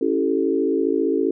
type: chord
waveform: sine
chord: A dominant seventh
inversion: first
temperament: equal with one note detuned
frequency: 277.2 / 329.6 / 385.3 / 440 Hz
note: C#4 / E4 / G4 / A4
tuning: 0 / 0 / -30 / 0 cents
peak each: -23 dBFS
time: 0.01-1.31 s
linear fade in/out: 5 ms
effects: none